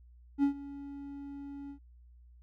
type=tone with ADSR envelope; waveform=triangle; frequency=281.1 Hz; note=C#4; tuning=24 cents sharp; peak=-20 dBFS; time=0.38-1.79 s; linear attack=52 ms; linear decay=100 ms; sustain=-19 dB; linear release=90 ms; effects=added 60 Hz sine -54 dBFS peak until 2.42 s